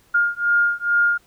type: beating tone pair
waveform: sine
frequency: 1413 / 1415.3 Hz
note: F6 / F6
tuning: +20 / +23 cents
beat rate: 2.3 Hz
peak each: -19 dBFS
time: 0.14-1.18 s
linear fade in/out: 10 ms
effects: pink hiss -57 dBFS RMS until 1.26 s